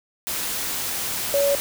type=tone in noise; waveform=sine; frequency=564 Hz; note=C#5; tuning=30 cents sharp; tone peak=-17 dBFS; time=1.34-1.55 s; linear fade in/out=0 ms; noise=white; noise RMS=-27 dBFS; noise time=0.27-1.6 s; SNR=+7 dB; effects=none